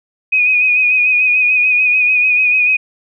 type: tone with vibrato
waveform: sine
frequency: 2489 Hz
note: D#7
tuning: in tune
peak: -9 dBFS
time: 0.32-2.77 s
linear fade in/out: 10 ms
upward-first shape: sine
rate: 6.8 Hz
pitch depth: 36 cents each way
effects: none